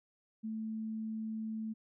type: tone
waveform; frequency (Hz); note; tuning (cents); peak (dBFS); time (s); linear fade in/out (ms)
sine; 220; A3; 0; -36; 0.43-1.74; 20
effects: none